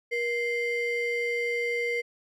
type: ring-modulated tone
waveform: triangle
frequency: 1286 Hz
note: E6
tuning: 43 cents flat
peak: -21 dBFS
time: 0.11-2.02 s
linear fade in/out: 20 ms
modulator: 810 Hz
effects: none